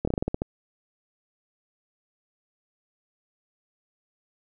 slowing click train, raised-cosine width 2 ms, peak -12 dBFS, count 9, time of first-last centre 0.05-0.419 s, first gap 25 ms, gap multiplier 1.17, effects none

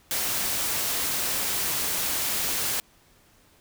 white noise, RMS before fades -27 dBFS, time 0.11-2.8 s, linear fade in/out 0 ms, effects pink hiss -59 dBFS RMS until 3.6 s

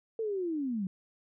sine linear sweep, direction down, 456.8 to 180 Hz, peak -30 dBFS, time 0.19-0.87 s, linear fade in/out 2 ms, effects none

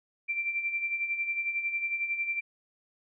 sine tone with tremolo, 2354 Hz, D7, 3 cents sharp, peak -26 dBFS, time 0.28-2.41 s, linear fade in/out 20 ms, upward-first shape sine, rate 11 Hz, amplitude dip 60%, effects none

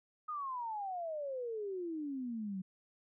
sine exponential sweep, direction down, 1259 to 183.2 Hz, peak -37 dBFS, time 0.28-2.62 s, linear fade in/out 10 ms, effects none

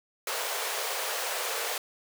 pink high-pass noise, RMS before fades -32 dBFS, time 0.27-1.78 s, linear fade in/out 2 ms, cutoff 440 Hz, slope 48 dB/octave, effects none

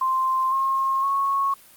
sine tone with pitch steps, 1046.5 / 1073.4 / 1101.1 Hz, C6 / C6 / C#6, 0 / +44 / -12 cents, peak -19 dBFS, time 0.01-1.54 s, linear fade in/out 5 ms, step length 510 ms, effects white hiss -50 dBFS RMS until 1.76 s + Opus 48 kbps

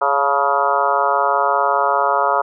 harmonic tone with a mistuned harmonic, 139.8 Hz, C#3, 15 cents sharp, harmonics 3 / 4 / 5 / 6 / 7 / 8 / 9 / 10, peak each -26 / -22 / -21 / -22 / -20 / -24 / -20 / -26 dBFS, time 0.01-2.42 s, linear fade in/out 10 ms, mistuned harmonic 6, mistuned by +70 cents, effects none

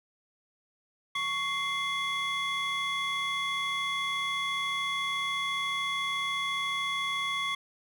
triangle tone cluster, 1116 / 2091 / 3382 Hz, C#6 / C7 / G#7, +11 / -2 / +31 cents, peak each -30 / -30 / -31 dBFS, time 1.15-7.55 s, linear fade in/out 5 ms, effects tanh soft clip ceiling -23 dBFS

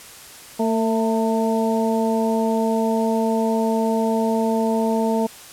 harmonic tone with a mistuned harmonic, 224.9 Hz, A3, 38 cents sharp, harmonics 1 / 2 / 3 / 4, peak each -20 / -23 / -25 / -26 dBFS, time 0.59-5.27 s, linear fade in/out 10 ms, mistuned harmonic 3, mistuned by -35 cents, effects white hiss -41 dBFS RMS until 5.52 s + low-pass 12000 Hz 12 dB/octave

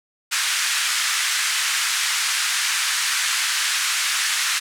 pink band-pass noise, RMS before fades -22 dBFS, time 0.31-4.6 s, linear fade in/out 20 ms, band 1400 to 10000 Hz, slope 24 dB/octave, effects none

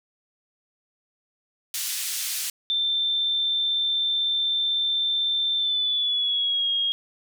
white band-pass noise, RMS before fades -29 dBFS, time 1.74-2.5 s, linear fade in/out 2 ms, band 2700 to 12000 Hz, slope 12 dB/octave
sine tone with pitch glide, 3562 to 3266 Hz, A7 to G#7, +21 to -30 cents, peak -21 dBFS, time 2.7-6.92 s, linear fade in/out 0 ms, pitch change -151 cents, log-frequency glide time 5.56-6.7 s
effects none

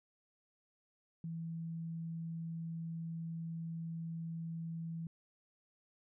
sine tone, 164.81 Hz, E3, in tune, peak -39 dBFS, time 1.24-5.07 s, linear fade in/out 2 ms, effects none

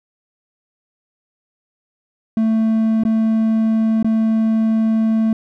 triangle tone with dropouts, 221.9 Hz, A3, 15 cents sharp, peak -11 dBFS, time 2.37-5.33 s, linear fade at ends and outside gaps 2 ms, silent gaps 3.036-3.051 / 4.028-4.045 s, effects none

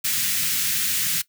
white band-stop noise, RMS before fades -23 dBFS, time 0.04-1.22 s, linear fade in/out 10 ms, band 220 to 1600 Hz, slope 24 dB/octave, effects noise-tail reverb RT60 0.1 s tail -18 dB re dry + high-pass 100 Hz 12 dB/octave

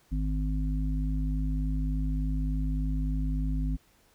harmonic tone, 51.7 Hz, G#1, 7 cents flat, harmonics 1 / 3 / 5, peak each -27 / -34 / -35 dBFS, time 0.11-3.77 s, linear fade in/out 20 ms, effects pink hiss -64 dBFS RMS until 4.14 s

